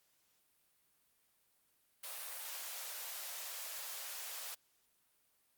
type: high-pass noise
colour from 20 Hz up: white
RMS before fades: -45 dBFS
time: 2.03-4.55 s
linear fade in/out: 10 ms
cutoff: 500 Hz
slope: 48 dB/octave
effects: white hiss -75 dBFS RMS until 5.57 s + Opus 48 kbps